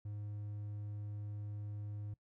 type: tone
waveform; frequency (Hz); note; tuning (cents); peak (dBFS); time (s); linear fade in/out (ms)
triangle; 103.83; G#2; 0; -39; 0.05-2.14; 5
effects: noise-tail reverb RT60 0.1 s tail -21 dB re dry